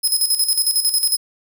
15% pulse tone with tremolo, 5110 Hz, D#8, 45 cents sharp, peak -8 dBFS, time 0.03-1.17 s, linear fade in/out 20 ms, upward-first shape square, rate 11 Hz, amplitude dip 65%, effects none

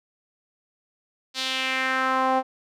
sawtooth tone with band-pass filter sweep, 261.6 Hz, C4, in tune, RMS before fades -24 dBFS, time 1.34-2.43 s, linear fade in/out 50 ms, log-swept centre 4300 to 740 Hz, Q 2.3, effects none

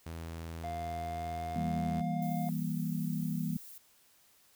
sawtooth tone, 82.41 Hz, E2, in tune, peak -36 dBFS, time 0.06-2.01 s, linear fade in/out 5 ms
triangle tone with pitch glide, 698.5 to 707 Hz, F5 to F5, 0 to +21 cents, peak -35 dBFS, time 0.64-2.49 s, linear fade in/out 0 ms, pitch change +21 cents, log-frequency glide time 0.83-1.49 s
sine chord, E diminished, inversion none, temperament just, 164.81 / 197.78 / 237.3 Hz, E3 / G3 / Bb3, 0 / +16 / +31 cents, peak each -34 / -37 / -37 dBFS, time 1.56-3.57 s, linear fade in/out 2 ms
violet noise, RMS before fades -50 dBFS, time 2.22-3.78 s, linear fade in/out 2 ms
effects white hiss -65 dBFS RMS until 4.55 s

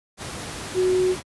sine tone in noise, 368.7 Hz, F#4, 6 cents flat, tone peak -17 dBFS, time 0.74-1.16 s, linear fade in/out 50 ms, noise pink, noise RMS -33 dBFS, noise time 0.17-1.23 s, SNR +13 dB, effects high-pass 60 Hz 12 dB/octave + resampled to 24000 Hz

